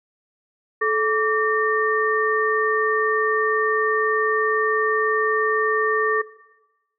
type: tone cluster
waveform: sine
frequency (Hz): 434.2 / 1160 / 1822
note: A4 / D6 / A#6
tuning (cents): -23 / -22 / -40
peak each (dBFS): -22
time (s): 0.81-6.22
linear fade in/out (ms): 10
effects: noise-tail reverb RT60 1.0 s tail -17 dB re dry